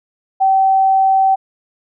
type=tone; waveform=sine; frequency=770 Hz; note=G5; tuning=31 cents flat; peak=-9 dBFS; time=0.4-1.36 s; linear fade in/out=20 ms; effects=none